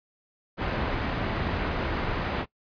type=low-pass noise; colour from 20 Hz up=pink; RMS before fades=-29 dBFS; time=0.57-2.46 s; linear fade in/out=50 ms; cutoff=2300 Hz; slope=12 dB/octave; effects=noise-tail reverb RT60 0.1 s tail -21 dB re dry + resampled to 11025 Hz